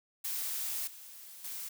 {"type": "noise with level steps", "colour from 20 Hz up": "blue", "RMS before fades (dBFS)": [-36, -50, -41], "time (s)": [0.24, 1.69], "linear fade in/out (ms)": 10, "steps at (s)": [0.87, 1.44], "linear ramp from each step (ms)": 5, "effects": []}